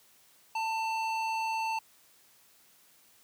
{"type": "tone with band-pass filter", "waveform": "square", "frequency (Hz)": 892, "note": "A5", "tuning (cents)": 23, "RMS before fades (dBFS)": -32, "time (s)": [0.55, 1.79], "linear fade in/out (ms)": 5, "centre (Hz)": 1800, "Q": 0.89, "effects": ["white hiss -62 dBFS RMS until 3.23 s", "high-pass 80 Hz 12 dB/octave"]}